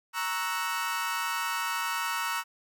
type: chord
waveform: 30% pulse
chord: F# dominant seventh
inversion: first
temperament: equal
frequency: 932.3 / 1108.7 / 1318.5 / 1480 Hz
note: A#5 / C#6 / E6 / F#6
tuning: 0 / 0 / 0 / 0 cents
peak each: -31 / -34 / -31 / -33 dBFS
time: 0.13-2.44 s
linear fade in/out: 50 ms
effects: none